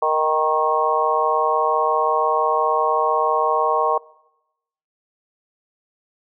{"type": "harmonic tone with a mistuned harmonic", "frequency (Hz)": 155.56, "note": "D#3", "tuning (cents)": 0, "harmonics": [3, 4, 5, 6, 7], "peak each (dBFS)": [-23, -23, -23, -23, -21], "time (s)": [0.02, 3.98], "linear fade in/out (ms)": 5, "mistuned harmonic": 6, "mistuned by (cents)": 18, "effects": ["noise-tail reverb RT60 0.9 s tail -23 dB re dry"]}